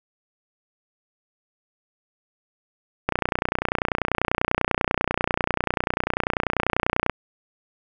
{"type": "click train", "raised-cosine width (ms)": 0.5, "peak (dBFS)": -5, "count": 122, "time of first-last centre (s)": [3.09, 7.097], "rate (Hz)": 30.2, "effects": []}